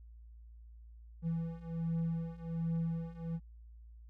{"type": "beating tone pair", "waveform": "triangle", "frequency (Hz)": [164.81, 166.11], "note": ["E3", "E3"], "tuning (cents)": [0, 14], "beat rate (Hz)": 1.3, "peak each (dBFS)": [-36, -34], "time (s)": [1.22, 3.4], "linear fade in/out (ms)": 50, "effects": ["added 57 Hz sine -51 dBFS peak until 4.09 s"]}